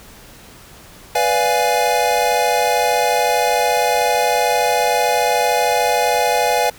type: chord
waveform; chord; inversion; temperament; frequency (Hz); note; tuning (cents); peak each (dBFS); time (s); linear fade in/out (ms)
square; B diminished seventh; none; equal; 493.9 / 587.3 / 698.5 / 830.6; B4 / D5 / F5 / Ab5; 0 / 0 / 0 / 0; -21 / -23 / -20 / -19; 1.15-6.7; 5
effects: pink hiss -42 dBFS RMS until 6.78 s